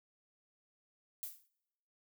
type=noise with exponential decay; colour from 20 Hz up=violet; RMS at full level=-39 dBFS; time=1.23-1.48 s; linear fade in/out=0 ms; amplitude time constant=53 ms; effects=noise-tail reverb RT60 1.0 s tail -26 dB re dry